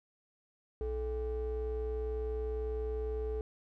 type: ring-modulated tone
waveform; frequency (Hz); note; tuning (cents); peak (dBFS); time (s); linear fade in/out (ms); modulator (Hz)
triangle; 185; F#3; 0; -28; 0.81-3.41; 0; 246
effects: none

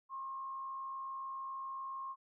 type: tone with frequency modulation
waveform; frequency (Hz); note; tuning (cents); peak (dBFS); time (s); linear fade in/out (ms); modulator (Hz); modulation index
sine; 1073; C6; +43; -40; 0.09-2.16; 50; 67.2; 0.36
effects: none

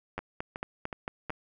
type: two click trains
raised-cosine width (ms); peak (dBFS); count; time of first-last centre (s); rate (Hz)
0.5; -18 / -21; 6 / 4; 0.18-1.304 / 0.19-1.297; 4.45 / 2.71
effects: none

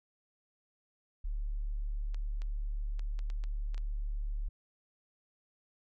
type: tone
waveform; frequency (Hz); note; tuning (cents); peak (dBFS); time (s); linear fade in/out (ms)
sine; 36.36; D1; -16; -32; 1.24-4.49; 10
type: clicks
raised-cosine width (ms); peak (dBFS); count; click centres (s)
0.2; -33; 8; 2.145 / 2.419 / 2.994 / 3.191 / 3.301 / 3.439 / 3.745 / 3.779
effects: none

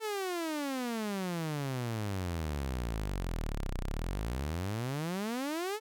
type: exponential two-way sweep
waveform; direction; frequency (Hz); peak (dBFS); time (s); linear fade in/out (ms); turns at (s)
sawtooth; down then up; 447.5 to 30 to 447.5; -29; 0-5.8; 50; 3.79
effects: none

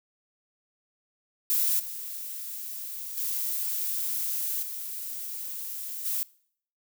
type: noise with level steps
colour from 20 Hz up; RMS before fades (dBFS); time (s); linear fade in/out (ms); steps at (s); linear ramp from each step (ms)
violet; -25 / -37 / -30 / -36 / -29; 1.5-6.23; 0; 1.79 / 3.17 / 4.62 / 6.05; 10
effects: noise-tail reverb RT60 0.6 s tail -23 dB re dry

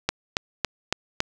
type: click train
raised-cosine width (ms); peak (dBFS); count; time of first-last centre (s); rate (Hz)
0.2; -4; 5; 0.09-1.204; 3.59
effects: none

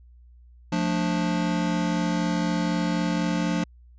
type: chord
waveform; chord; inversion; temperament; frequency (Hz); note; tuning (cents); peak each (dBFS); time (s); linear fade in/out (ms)
square; D minor; first; just; 176.2 / 220.2 / 293.7; F3 / A3 / D4; +16 / +2 / 0; -26 / -30 / -29; 0.72-3.64; 5
effects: added 60 Hz sine -48 dBFS peak until 3.98 s + resampled to 16000 Hz

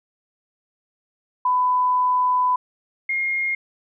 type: tone pair in turn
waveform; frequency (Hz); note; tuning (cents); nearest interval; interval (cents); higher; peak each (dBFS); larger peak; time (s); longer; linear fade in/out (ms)
sine; 1000 / 2136; B5 / C7; +21 / +35; octave + minor second; 1314; second; -16 / -20; first; 1.45-2.56 / 3.09-3.55; first; 5
effects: none

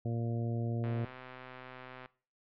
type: harmonic tone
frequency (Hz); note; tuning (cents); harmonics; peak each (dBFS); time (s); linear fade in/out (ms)
116.54; A#2; 0; 1 / 2 / 3 / 4 / 5 / 6; -33 / -39 / -43 / -45 / -47 / -49; 0.05-1.05; 5
type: click train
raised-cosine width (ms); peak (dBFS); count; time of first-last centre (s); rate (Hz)
0.3; -29; 157; 0.84-2.059; 128
effects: noise-tail reverb RT60 0.4 s tail -20 dB re dry + low-pass 2000 Hz 12 dB/octave

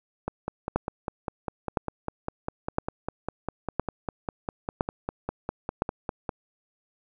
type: two click trains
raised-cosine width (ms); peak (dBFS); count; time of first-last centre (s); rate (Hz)
1; -15 / -9; 31 / 6; 0.28-6.292 / 0.76-5.821; 4.99 / 0.988
effects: none

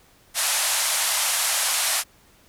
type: band-pass noise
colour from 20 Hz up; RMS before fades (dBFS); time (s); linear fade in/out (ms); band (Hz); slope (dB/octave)
white; -23; 0.34-2.04; 50; 600 to 12000; 48
effects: pink hiss -56 dBFS RMS until 2.48 s

